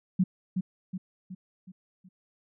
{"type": "tone with echo", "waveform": "sine", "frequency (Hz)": 185.2, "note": "F#3", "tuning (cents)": 2, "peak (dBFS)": -19, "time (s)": [0.19, 0.24], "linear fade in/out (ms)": 10, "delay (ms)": 370, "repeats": 5, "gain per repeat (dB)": -6, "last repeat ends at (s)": 2.09, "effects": []}